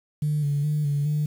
sine tone with vibrato, 146.83 Hz, D3, in tune, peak -20 dBFS, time 0.22-1.26 s, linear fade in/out 5 ms, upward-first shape square, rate 2.4 Hz, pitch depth 37 cents each way, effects tanh soft clip ceiling -17 dBFS + 8-bit

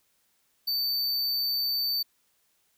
square tone, 4566 Hz, D8, 50 cents flat, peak -26 dBFS, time 0.67-2.03 s, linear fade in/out 10 ms, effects white hiss -70 dBFS RMS until 2.77 s

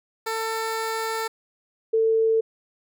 15% pulse / sine tone pair in turn, 446.8 / 446.8 Hz, A4 / A4, +27 / +27 cents, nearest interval unison, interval 0 cents, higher neither, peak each -19 / -17 dBFS, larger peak second, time 0.26-1.28 / 1.93-2.41 s, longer first, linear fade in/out 10 ms, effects none

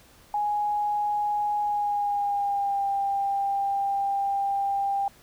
sine tone with pitch glide, 830.6 to 794.9 Hz, G#5 to G5, 0 to +24 cents, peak -23 dBFS, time 0.34-5.08 s, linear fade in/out 2 ms, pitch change -76 cents, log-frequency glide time 1.61-2.87 s, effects pink hiss -55 dBFS RMS until 5.22 s

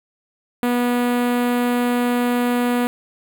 sawtooth tone with notch filter, 243.6 Hz, B3, 24 cents flat, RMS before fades -19 dBFS, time 0.63-2.87 s, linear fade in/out 0 ms, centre 5600 Hz, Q 0.67, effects none

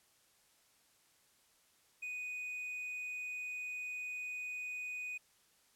triangle tone, 2485 Hz, D#7, 3 cents flat, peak -38 dBFS, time 2.02-5.18 s, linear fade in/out 10 ms, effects white hiss -70 dBFS RMS until 5.75 s + low-pass 12000 Hz 12 dB/octave

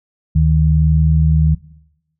sine tone pair together, 74.96 / 156.1 Hz, D2 / D#3, +36 / +6 cents, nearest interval octave + minor second, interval 1270 cents, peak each -12 dBFS, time 0.35-1.55 s, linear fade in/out 10 ms, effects noise-tail reverb RT60 0.8 s tail -19 dB re dry

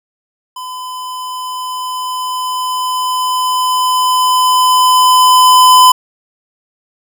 square tone with level ramp, 1012 Hz, B5, 42 cents sharp, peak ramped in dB -24 to -3 dBFS, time 0.56-5.92 s, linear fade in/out 5 ms, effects none

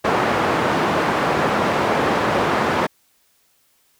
white band-pass noise, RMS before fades -19 dBFS, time 0.04-2.87 s, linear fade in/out 10 ms, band 130 to 1100 Hz, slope 12 dB/octave, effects white hiss -61 dBFS RMS until 3.99 s

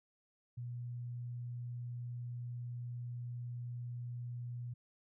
sine tone, 121.2 Hz, B2, 32 cents flat, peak -40 dBFS, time 0.57-4.74 s, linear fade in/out 10 ms, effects none

